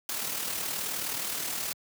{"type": "noise with amplitude modulation", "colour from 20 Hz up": "white", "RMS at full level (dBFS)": -31, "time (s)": [0.09, 1.73], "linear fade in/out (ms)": 2, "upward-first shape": "sine", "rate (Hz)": 39, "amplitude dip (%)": 45, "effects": ["high-pass 100 Hz 12 dB/octave"]}